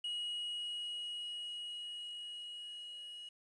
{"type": "tone with level ramp", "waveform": "triangle", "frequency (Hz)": 2900, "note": "F#7", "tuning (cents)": -35, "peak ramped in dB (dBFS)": [-35, -45], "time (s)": [0.04, 3.29], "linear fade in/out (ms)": 5, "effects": ["resampled to 22050 Hz", "11-bit"]}